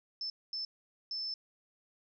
sine tone bursts at uneven times, 5274 Hz, E8, in tune, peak -35 dBFS, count 3, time 0.21-0.3 / 0.53-0.65 / 1.11-1.34 s, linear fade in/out 2 ms, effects none

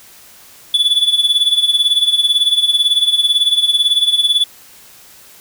triangle tone with tremolo, 3446 Hz, A7, 37 cents flat, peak -6 dBFS, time 0.74-4.44 s, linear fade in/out 2 ms, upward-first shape sine, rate 18 Hz, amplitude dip 75%, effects white hiss -42 dBFS RMS until 5.4 s

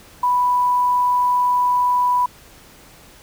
sine tone with quantisation, 987.8 Hz, B5, in tune, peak -14 dBFS, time 0.23-2.26 s, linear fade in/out 5 ms, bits 7, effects pink hiss -46 dBFS RMS until 3.22 s

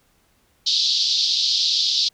white band-pass noise, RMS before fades -20 dBFS, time 0.66-2.09 s, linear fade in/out 10 ms, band 3500 to 5000 Hz, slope 48 dB/octave, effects pink hiss -62 dBFS RMS until 2.13 s

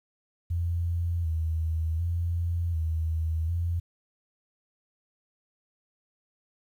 sine tone with vibrato, 82.9 Hz, E2, 10 cents sharp, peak -25 dBFS, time 0.5-3.8 s, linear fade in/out 10 ms, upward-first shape square, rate 0.67 Hz, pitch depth 52 cents each way, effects 10-bit

